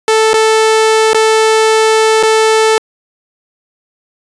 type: tone with dropouts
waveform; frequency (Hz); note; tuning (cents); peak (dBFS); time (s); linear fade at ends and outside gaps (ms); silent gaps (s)
sawtooth; 440; A4; 0; -3; 0.08-2.78; 1; 0.333-0.34 / 1.133-1.146 / 2.228-2.233
effects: resampled to 22050 Hz